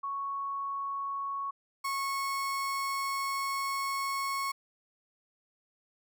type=tone pair in turn; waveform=sine / 35% pulse; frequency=1108.7 / 1098.5 Hz; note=C#6 / C#6; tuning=0 / -16 cents; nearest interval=unison; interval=16 cents; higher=first; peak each=-32 / -29 dBFS; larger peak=second; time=0.03-1.51 / 1.84-4.52 s; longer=second; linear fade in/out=10 ms; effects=none